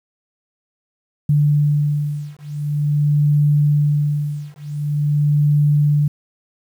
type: beating tone pair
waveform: sine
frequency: 146.9 / 147.36 Hz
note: D3 / D3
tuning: +1 / +6 cents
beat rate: 0.46 Hz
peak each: -17 dBFS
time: 1.29-6.08 s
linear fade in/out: 5 ms
effects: 8-bit